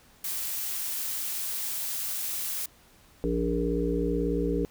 blue noise, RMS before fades -32 dBFS, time 0.24-2.66 s, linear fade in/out 5 ms
harmonic tone, 58.27 Hz, A#1, in tune, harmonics 1 / 3 / 5 / 7 / 8, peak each -31 / -32 / -30 / -31 / -31 dBFS, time 3.24-4.65 s, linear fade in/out 0 ms
effects pink hiss -58 dBFS RMS until 4.7 s

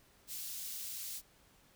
white high-pass noise, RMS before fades -43 dBFS, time 0.27-1.22 s, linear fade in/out 50 ms, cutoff 3600 Hz, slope 12 dB/octave, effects pink hiss -66 dBFS RMS until 1.75 s

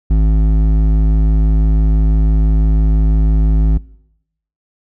sine tone with hard clipping, 53 Hz, G#1, 36 cents sharp, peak -10 dBFS, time 0.1-3.78 s, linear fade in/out 10 ms, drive 10 dB, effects noise-tail reverb RT60 0.8 s tail -22 dB re dry

